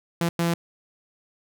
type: tone bursts at uneven times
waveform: sawtooth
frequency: 169.5 Hz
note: E3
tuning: 49 cents sharp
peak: -17 dBFS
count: 2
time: 0.21-0.29 / 0.39-0.54 s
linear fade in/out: 2 ms
effects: none